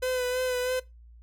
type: tone with vibrato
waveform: 45% pulse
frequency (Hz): 504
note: B4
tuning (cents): +35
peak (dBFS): -26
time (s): 0.02-0.8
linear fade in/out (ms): 10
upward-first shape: sine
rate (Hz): 3.1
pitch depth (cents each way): 27
effects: noise-tail reverb RT60 0.2 s tail -19 dB re dry + added 58 Hz sine -48 dBFS peak until 1.22 s